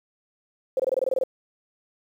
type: tone bursts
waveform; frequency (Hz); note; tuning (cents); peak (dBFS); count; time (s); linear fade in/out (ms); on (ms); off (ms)
sine; 523; C5; -1; -19; 10; 0.77-1.237; 2; 26; 23
effects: 9-bit